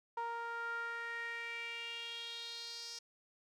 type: tone with band-pass filter sweep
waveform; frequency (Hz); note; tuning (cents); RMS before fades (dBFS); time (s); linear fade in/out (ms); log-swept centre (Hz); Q
sawtooth; 466.2; A#4; 0; -43; 0.17-2.99; 5; 1000 to 5300; 4.7
effects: none